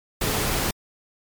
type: tone in noise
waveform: sine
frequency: 429.4 Hz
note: A4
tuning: 42 cents flat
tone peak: -33 dBFS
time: 0.23-0.45 s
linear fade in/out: 5 ms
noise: pink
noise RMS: -24 dBFS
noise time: 0.21-0.71 s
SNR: -12 dB
effects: MP3 96 kbps